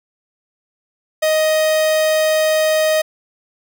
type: tone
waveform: 45% pulse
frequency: 625 Hz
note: D#5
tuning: 8 cents sharp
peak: -13 dBFS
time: 1.22-3.02 s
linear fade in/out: 10 ms
effects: none